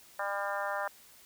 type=harmonic tone; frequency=200 Hz; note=G3; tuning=35 cents sharp; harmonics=3 / 4 / 5 / 6 / 7 / 8 / 9; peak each=-37 / -38 / -39 / -40 / -40 / -41 / -42 dBFS; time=0.19-0.88 s; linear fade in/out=5 ms; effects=white hiss -57 dBFS RMS until 1.25 s